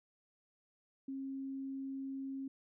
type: tone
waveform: sine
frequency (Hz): 270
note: C#4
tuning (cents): -45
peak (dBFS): -39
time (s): 1.08-2.48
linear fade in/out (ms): 5
effects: none